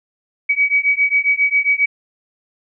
sine beating tone pair, 2266 / 2273.4 Hz, C#7 / C#7, +37 / +43 cents, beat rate 7.4 Hz, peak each -16 dBFS, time 0.49-1.86 s, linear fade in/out 10 ms, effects none

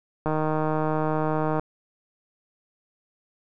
click train, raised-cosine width 1 ms, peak -12 dBFS, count 208, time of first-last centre 0.26-1.595 s, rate 155 Hz, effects none

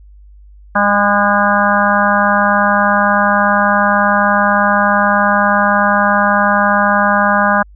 harmonic tone with a mistuned harmonic, 203.4 Hz, G#3, 36 cents flat, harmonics 1 / 3 / 4 / 5 / 6 / 7 / 8, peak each -17 / -17 / -17 / -17 / -17 / -17 / -17 dBFS, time 0.75-7.63 s, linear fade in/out 10 ms, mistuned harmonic 7, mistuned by +39 cents, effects added 50 Hz sine -37 dBFS peak until 7.75 s

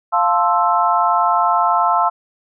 sine chord, F major seventh, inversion none, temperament equal with one note detuned, 698.5 / 880 / 1050.1 / 1318.5 Hz, F5 / A5 / C6 / E6, 0 / 0 / +6 / 0 cents, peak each -18 dBFS, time 0.12-2.1 s, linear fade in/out 20 ms, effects none

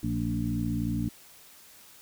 harmonic tone with a mistuned harmonic, 58.27 Hz, A#1, in tune, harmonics 1 / 2 / 3 / 4 / 5, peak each -36 / -32 / -34 / -32 / -33 dBFS, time 0.03-1.09 s, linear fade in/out 5 ms, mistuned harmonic 4, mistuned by -37 cents, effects white hiss -53 dBFS RMS until 2.01 s

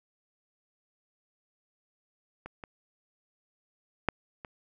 clicks, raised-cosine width 0.5 ms, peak -26 / -26 / -9 / -26 dBFS, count 4, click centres 2.46 / 2.638 / 4.087 / 4.448 s, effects none

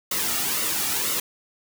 white noise with flanger, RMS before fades -25 dBFS, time 0.11-1.2 s, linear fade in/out 5 ms, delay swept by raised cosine 1.2 to 1.96 ms, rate 2 Hz, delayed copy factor -0.6, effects none

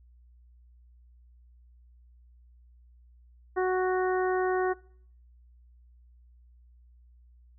harmonic tone, 370 Hz, F#4, in tune, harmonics 1 / 2 / 3 / 4 / 5, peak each -25 / -31 / -35 / -37 / -39 dBFS, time 3.56-4.74 s, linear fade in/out 20 ms, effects noise-tail reverb RT60 0.6 s tail -23 dB re dry + added 60 Hz sine -54 dBFS peak until 7.58 s

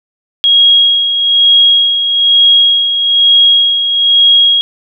sine tone with tremolo, 3288 Hz, G#7, 18 cents flat, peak -3 dBFS, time 0.44-4.61 s, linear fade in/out 0 ms, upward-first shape sine, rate 1.1 Hz, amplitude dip 55%, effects none

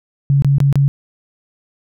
sine tone with dropouts, 139.6 Hz, C#3, 13 cents sharp, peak -9 dBFS, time 0.3-0.88 s, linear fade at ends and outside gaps 0 ms, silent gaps 0.422-0.446 / 0.583-0.603 / 0.727-0.756 s, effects none

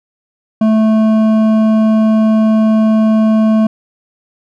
sine tone with hard clipping, 218.8 Hz, A3, 9 cents flat, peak -9 dBFS, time 0.61-3.67 s, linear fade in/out 5 ms, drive 9 dB, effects none

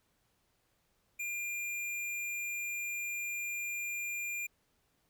square tone, 2400 Hz, D7, 37 cents sharp, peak -36 dBFS, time 1.19-4.47 s, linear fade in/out 10 ms, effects pink hiss -75 dBFS RMS until 5.09 s

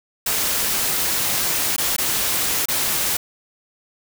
white noise with dropouts, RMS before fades -21 dBFS, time 0.26-3.17 s, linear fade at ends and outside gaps 5 ms, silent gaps 1.764-1.78 / 1.965-1.982 / 2.657-2.684 s, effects none

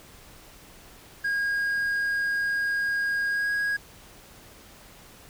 triangle tone with pitch glide, 1631 to 1648 Hz, G#6 to G#6, -32 to -14 cents, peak -22 dBFS, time 1.24-3.77 s, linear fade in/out 10 ms, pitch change +18 cents, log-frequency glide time 3.29-3.5 s, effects pink hiss -50 dBFS RMS until 5.29 s

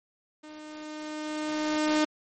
sawtooth tone with level ramp, 305.7 Hz, D#4, 30 cents flat, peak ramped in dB -40 to -17 dBFS, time 0.43-2.05 s, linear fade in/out 10 ms, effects MP3 32 kbps

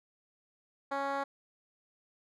10% pulse tone with band-pass filter, 277.2 Hz, C#4, in tune, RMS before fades -34 dBFS, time 0.91-1.24 s, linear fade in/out 10 ms, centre 810 Hz, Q 0.96, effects none

